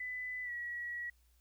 sine tone with pitch glide, 2000 to 1921.9 Hz, B6 to B6, +21 to -48 cents, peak -38 dBFS, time 0-1.1 s, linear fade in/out 5 ms, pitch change -69 cents, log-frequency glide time 0.43-0.52 s, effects added 60 Hz sine -66 dBFS peak until 1.4 s + white hiss -75 dBFS RMS until 1.4 s

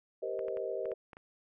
sine chord, C minor seventh, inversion second, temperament just, 392.4 / 470.9 / 523.3 / 627.9 Hz, G4 / Bb4 / C5 / Eb5, +2 / +18 / 0 / +16 cents, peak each -39 dBFS, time 0.22-0.94 s, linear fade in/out 10 ms
clicks, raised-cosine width 0.5 ms, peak -34 dBFS, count 7, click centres 0.392 / 0.483 / 0.571 / 0.856 / 0.917 / 1.132 / 1.169 s
effects none

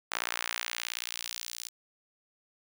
sawtooth tone with high-pass filter sweep, 58.7 Hz, A#1, 13 cents sharp, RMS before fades -37 dBFS, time 0.11-1.69 s, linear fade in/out 10 ms, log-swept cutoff 1200 to 5400 Hz, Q 0.97, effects none

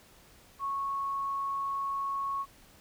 sine tone, 1103 Hz, C#6, 9 cents flat, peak -30 dBFS, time 0.59-2.46 s, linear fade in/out 50 ms, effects pink hiss -58 dBFS RMS until 2.8 s

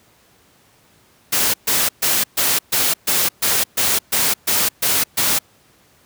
white noise bursts, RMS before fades -17 dBFS, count 12, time 1.32-5.39 s, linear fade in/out 10 ms, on 220 ms, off 130 ms, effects pink hiss -54 dBFS RMS until 6.05 s + high-pass 80 Hz 12 dB/octave

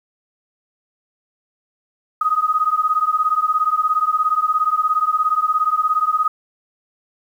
sine beating tone pair, 1244.5 / 1261.5 Hz, D#6 / D#6, 0 / +23 cents, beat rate 17 Hz, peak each -18 dBFS, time 2.21-6.28 s, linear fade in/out 5 ms, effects 8-bit

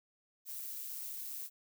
violet noise with amplitude modulation, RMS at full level -41 dBFS, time 0.45-1.5 s, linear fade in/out 50 ms, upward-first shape sine, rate 135 Hz, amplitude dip 45%, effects none

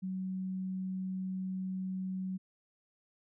sine tone, 187.5 Hz, F#3, 23 cents sharp, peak -34 dBFS, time 0.02-2.38 s, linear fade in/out 20 ms, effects none

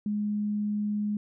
sine tone, 208.5 Hz, G#3, 7 cents sharp, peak -26 dBFS, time 0.06-1.17 s, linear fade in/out 2 ms, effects none

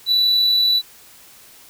triangle tone with amplitude modulation, 3956 Hz, B7, 2 cents sharp, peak -10 dBFS, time 0.06-0.82 s, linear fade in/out 50 ms, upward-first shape sine, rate 40.6 Hz, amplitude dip 30%, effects tanh soft clip ceiling -6 dBFS + white hiss -46 dBFS RMS until 1.69 s

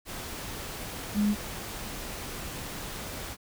sine tone in noise, 207.7 Hz, G#3, in tune, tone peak -22 dBFS, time 1.14-1.36 s, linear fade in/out 50 ms, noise pink, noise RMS -38 dBFS, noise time 0.05-3.37 s, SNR +13 dB, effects none

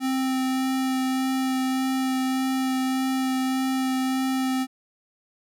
square tone with vibrato, 261.6 Hz, C4, in tune, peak -23 dBFS, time 0-4.67 s, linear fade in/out 50 ms, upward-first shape sine, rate 1.7 Hz, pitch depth 9 cents each way, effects none

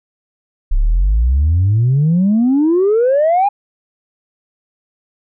sine exponential sweep, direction up, 32 to 830.6 Hz, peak -8 dBFS, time 0.71-3.49 s, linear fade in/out 10 ms, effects tanh soft clip ceiling -7 dBFS

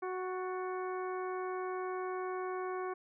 harmonic tone with a mistuned harmonic, 370 Hz, F#4, in tune, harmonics 1 / 2 / 3 / 4 / 5 / 6, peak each -37 / -43 / -42 / -49 / -55 / -54 dBFS, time 0.02-2.94 s, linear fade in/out 10 ms, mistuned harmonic 5, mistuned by -69 cents, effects none

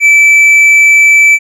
sine tone with tanh clipping, 2316 Hz, D7, 25 cents flat, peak -3 dBFS, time 0-1.39 s, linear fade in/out 50 ms, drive 5 dB, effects none

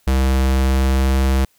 square tone with pitch glide, 65.9 to 66.4 Hz, C2 to C2, +13 to +26 cents, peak -14 dBFS, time 0.07-1.45 s, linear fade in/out 5 ms, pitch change +13 cents, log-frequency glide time 0.47-1.24 s, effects white hiss -59 dBFS RMS until 1.58 s

